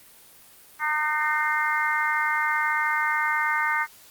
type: harmonic tone with a mistuned harmonic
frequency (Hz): 304.8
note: D#4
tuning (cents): -36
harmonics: 3 / 4 / 5 / 6 / 7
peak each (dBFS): -28 / -28 / -28 / -28 / -28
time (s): 0.79-3.87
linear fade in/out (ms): 50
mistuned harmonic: 7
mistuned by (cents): -19
effects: white hiss -51 dBFS RMS until 4.1 s + Opus 32 kbps